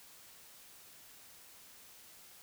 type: silence
effects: white hiss -57 dBFS RMS until 2.42 s